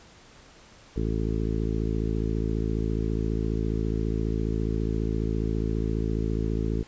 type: harmonic tone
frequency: 54.7 Hz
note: A1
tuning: 9 cents flat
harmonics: 1 / 2 / 3 / 4 / 5 / 6 / 7 / 8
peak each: -28 / -31 / -33 / -34 / -35 / -36 / -36 / -37 dBFS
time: 0.96-6.83 s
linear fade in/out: 5 ms
effects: pink hiss -52 dBFS RMS until 6.87 s + resampled to 16000 Hz